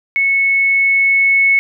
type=tone with level ramp; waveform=sine; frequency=2202 Hz; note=C#7; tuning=12 cents flat; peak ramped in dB=-11 to -8 dBFS; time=0.16-1.59 s; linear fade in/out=0 ms; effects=none